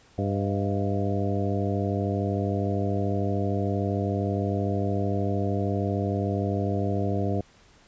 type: harmonic tone with a mistuned harmonic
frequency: 99.5 Hz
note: G2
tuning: 26 cents sharp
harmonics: 1 / 2 / 3 / 4 / 5 / 6 / 7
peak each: -27 / -30 / -32 / -33 / -34 / -35 / -35 dBFS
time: 0.18-7.41 s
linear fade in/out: 5 ms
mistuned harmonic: 6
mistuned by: +75 cents
effects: pink hiss -57 dBFS RMS until 7.87 s + resampled to 16000 Hz